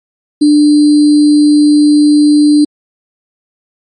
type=tone with sample-and-hold; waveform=sine; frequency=296.6 Hz; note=D4; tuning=17 cents sharp; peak=-3 dBFS; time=0.41-2.65 s; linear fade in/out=10 ms; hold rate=4410 Hz; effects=MP3 48 kbps